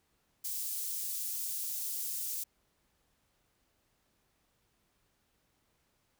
white high-pass noise, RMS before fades -37 dBFS, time 0.44-2.44 s, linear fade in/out 10 ms, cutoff 6700 Hz, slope 12 dB/octave, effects pink hiss -75 dBFS RMS until 6.19 s

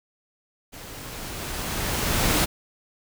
pink noise with level ramp, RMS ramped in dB -41 to -20 dBFS, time 0.72-2.46 s, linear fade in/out 20 ms, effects none

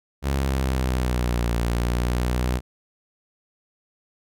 sawtooth linear two-way sweep, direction down then up, 69.3 to 58.27 to 62.7 Hz, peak -17 dBFS, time 0.22-2.61 s, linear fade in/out 50 ms, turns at 1.53 s, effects none

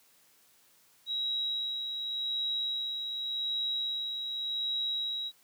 sine tone with tremolo, 3854 Hz, B7, 43 cents flat, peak -29 dBFS, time 1.06-5.32 s, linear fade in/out 50 ms, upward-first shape sine, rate 0.87 Hz, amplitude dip 40%, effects white hiss -64 dBFS RMS until 5.43 s + high-pass 100 Hz 12 dB/octave

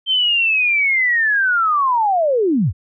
sine linear sweep, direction down, 3136 to 65.41 Hz, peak -13 dBFS, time 0.06-2.73 s, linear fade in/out 50 ms, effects none

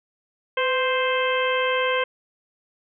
harmonic tone with a mistuned harmonic, 523.3 Hz, C5, in tune, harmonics 1 / 2 / 3 / 4 / 5 / 6, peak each -23 / -26 / -28 / -29 / -30 / -31 dBFS, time 0.57-2.04 s, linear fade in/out 5 ms, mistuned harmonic 1, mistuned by -52 cents, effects none

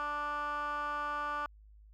15% pulse tone with band-pass filter, 293.7 Hz, D4, in tune, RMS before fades -36 dBFS, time 0-1.46 s, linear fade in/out 0 ms, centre 1300 Hz, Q 4.6, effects added 52 Hz sine -54 dBFS peak until 1.93 s

